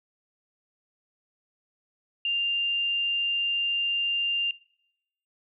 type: tone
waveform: sine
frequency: 2794 Hz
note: F7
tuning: in tune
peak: -24 dBFS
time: 2.25-4.51 s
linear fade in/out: 2 ms
effects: noise-tail reverb RT60 0.8 s tail -22 dB re dry